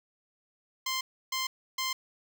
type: tone bursts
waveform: 10% pulse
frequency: 1046.5 Hz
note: C6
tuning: in tune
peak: -21 dBFS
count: 3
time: 0.86-1.93 s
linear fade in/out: 5 ms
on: 150 ms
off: 310 ms
effects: none